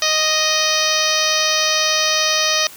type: harmonic tone with a mistuned harmonic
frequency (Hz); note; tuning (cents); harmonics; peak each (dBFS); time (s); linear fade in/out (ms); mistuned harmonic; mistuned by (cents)
622.3; D#5; 0; 1 / 2 / 3 / 4 / 5 / 6 / 7 / 8 / 9 / 10; -24 / -24 / -24 / -24 / -24 / -24 / -24 / -24 / -24 / -24; 0.02-2.67; 2; 10; -49
effects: white hiss -39 dBFS RMS until 2.76 s